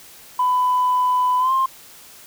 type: tone with pitch glide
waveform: sine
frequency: 1000 to 1057.6 Hz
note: B5 to C6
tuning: +21 to +18 cents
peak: -14 dBFS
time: 0.39-1.66 s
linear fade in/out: 5 ms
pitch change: +97 cents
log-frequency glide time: 1.39-1.52 s
effects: tanh soft clip ceiling -11 dBFS + white hiss -44 dBFS RMS until 2.26 s